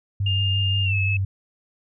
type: tone with vibrato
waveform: sine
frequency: 98 Hz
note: G2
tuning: in tune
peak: -20 dBFS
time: 0.2-1.25 s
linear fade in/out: 5 ms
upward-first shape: triangle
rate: 5.7 Hz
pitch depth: 36 cents each way
type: tone with pitch glide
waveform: sine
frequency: 2813 to 2594 Hz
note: F7 to E7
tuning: +12 to -28 cents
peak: -23 dBFS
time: 0.26-1.17 s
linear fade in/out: 5 ms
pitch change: -140 cents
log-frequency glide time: 0.84-0.95 s
effects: none